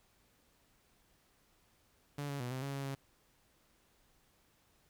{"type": "tone with pitch steps", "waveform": "sawtooth", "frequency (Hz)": [144, 140.9, 123, 130.2, 139, 138.2, 136.8], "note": ["D3", "C#3", "B2", "C3", "C#3", "C#3", "C#3"], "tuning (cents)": [-34, 29, -7, -8, 5, -5, -23], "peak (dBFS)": -34, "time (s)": [2.18, 2.95], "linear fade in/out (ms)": 5, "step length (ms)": 110, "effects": ["pink hiss -71 dBFS RMS until 4.89 s"]}